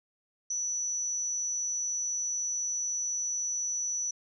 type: tone with amplitude modulation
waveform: sine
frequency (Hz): 5930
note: F#8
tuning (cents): +3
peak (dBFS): -27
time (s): 0.5-4.11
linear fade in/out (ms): 5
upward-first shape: sine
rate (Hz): 216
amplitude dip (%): 50
effects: none